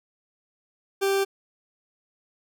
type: tone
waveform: 40% pulse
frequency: 392 Hz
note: G4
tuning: in tune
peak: -20 dBFS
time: 1.01-1.25 s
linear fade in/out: 20 ms
effects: none